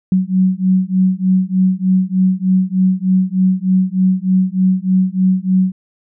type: beating tone pair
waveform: sine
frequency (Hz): 185 / 188.3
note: F#3 / F#3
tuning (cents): 0 / +31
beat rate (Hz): 3.3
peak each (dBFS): -14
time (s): 0.12-5.72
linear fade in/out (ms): 2
effects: none